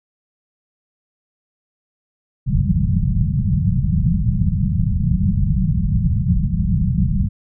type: low-pass noise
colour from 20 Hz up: white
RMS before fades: -17 dBFS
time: 2.46-7.29 s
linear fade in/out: 20 ms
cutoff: 200 Hz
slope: 96 dB/octave
effects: none